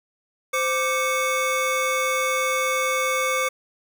square tone cluster, 518 / 1179 / 2213 Hz, C5 / D6 / C#7, -17 / +6 / -3 cents, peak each -26 dBFS, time 0.53-3.49 s, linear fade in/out 10 ms, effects none

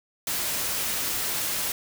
white noise, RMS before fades -28 dBFS, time 0.27-1.72 s, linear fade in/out 2 ms, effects none

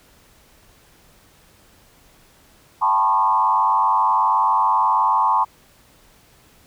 sine tone with frequency modulation, 977 Hz, B5, 19 cents flat, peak -14 dBFS, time 2.81-5.45 s, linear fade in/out 20 ms, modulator 98.6 Hz, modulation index 1.5, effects pink hiss -53 dBFS RMS until 6.66 s

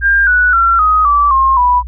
sine tone with pitch steps, 1600 / 1475.7 / 1361.1 / 1255.3 / 1157.8 / 1067.9 / 984.9 Hz, G6 / F#6 / F6 / D#6 / D6 / C6 / B5, +35 / -5 / -45 / +15 / -25 / +35 / -5 cents, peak -7 dBFS, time 0.01-1.83 s, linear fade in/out 50 ms, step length 260 ms, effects added 60 Hz sine -22 dBFS peak until 1.87 s

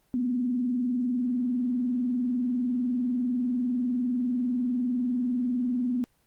sine tone with vibrato, 246.9 Hz, B3, in tune, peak -24 dBFS, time 0.14-6.04 s, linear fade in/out 0 ms, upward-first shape sine, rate 20 Hz, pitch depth 97 cents each way, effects pink hiss -68 dBFS RMS until 6.26 s + Opus 24 kbps

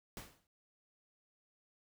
pink noise with exponential decay, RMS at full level -45 dBFS, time 0.17-0.47 s, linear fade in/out 1 ms, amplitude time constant 65 ms, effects none

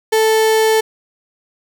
35% pulse tone, 440 Hz, A4, in tune, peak -9 dBFS, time 0.12-0.81 s, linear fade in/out 10 ms, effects none

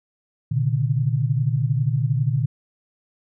sine tone cluster, 118.9 / 136.4 / 148.8 Hz, A#2 / C#3 / D3, +35 / -28 / +23 cents, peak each -21 / -24 / -23 dBFS, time 0.51-2.46 s, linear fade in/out 10 ms, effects none

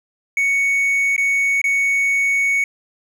triangle tone with dropouts, 2225 Hz, C#7, 6 cents sharp, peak -13 dBFS, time 0.37-2.64 s, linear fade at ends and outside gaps 2 ms, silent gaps 1.164-1.179 / 1.616-1.641 s, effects none

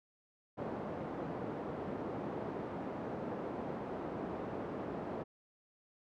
pink band-pass noise, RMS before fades -41 dBFS, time 0.57-5.24 s, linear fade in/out 20 ms, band 200 to 750 Hz, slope 12 dB/octave, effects none

